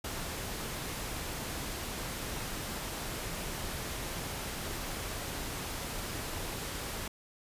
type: noise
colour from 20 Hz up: pink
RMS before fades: -38 dBFS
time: 0.04-7.08 s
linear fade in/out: 5 ms
effects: resampled to 32000 Hz